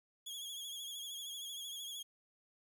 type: tone with vibrato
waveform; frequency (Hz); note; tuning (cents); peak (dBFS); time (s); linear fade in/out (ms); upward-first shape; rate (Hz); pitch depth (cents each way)
sawtooth; 3322; G#7; 0; -40; 0.26-2.03; 10; triangle; 13; 68
effects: 12-bit